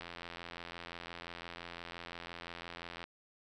click train, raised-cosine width 0.3 ms, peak -28 dBFS, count 261, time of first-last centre 0.01-3.04 s, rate 85.8 Hz, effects none

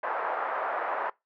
pink band-pass noise, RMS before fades -31 dBFS, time 0.03-1.1 s, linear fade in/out 5 ms, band 590 to 1500 Hz, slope 24 dB/octave, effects noise-tail reverb RT60 0.2 s tail -22 dB re dry

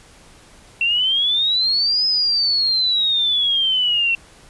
sine exponential two-way sweep, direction up then down, 2699 to 5110 to 2699 Hz, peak -15 dBFS, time 0.81-4.15 s, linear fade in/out 2 ms, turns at 2.06 s, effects pink hiss -47 dBFS RMS until 4.49 s + resampled to 24000 Hz

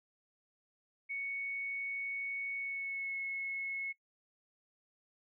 sine tone with pitch glide, 2222 to 2186 Hz, C#7 to C#7, +4 to -25 cents, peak -36 dBFS, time 1.09-3.93 s, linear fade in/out 20 ms, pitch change -29 cents, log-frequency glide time 2.56-3.17 s, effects noise-tail reverb RT60 0.1 s tail -21 dB re dry

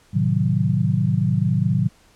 sine chord, A diminished seventh, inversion none, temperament equal, 110 / 130.81 / 155.56 / 185 Hz, A2 / C3 / Eb3 / Gb3, 0 / 0 / 0 / 0 cents, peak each -22 dBFS, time 0.13-1.89 s, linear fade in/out 20 ms, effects pink hiss -55 dBFS RMS until 2.15 s + low-pass 10000 Hz 12 dB/octave

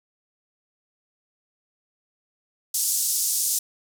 pink band-pass noise, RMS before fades -24 dBFS, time 2.74-3.59 s, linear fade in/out 5 ms, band 5800 to 14000 Hz, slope 24 dB/octave, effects none

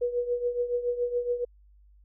sine tone with tremolo, 485.4 Hz, B4, 30 cents flat, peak -22 dBFS, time 0.01-1.45 s, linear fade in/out 10 ms, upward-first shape triangle, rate 7.1 Hz, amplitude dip 80%, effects added 50 Hz sine -54 dBFS peak until 2.04 s

